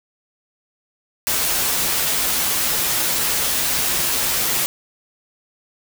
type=noise with comb filter; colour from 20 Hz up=white; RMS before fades=-20 dBFS; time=1.27-4.66 s; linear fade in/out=0 ms; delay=10 ms; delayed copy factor=-0.55; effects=none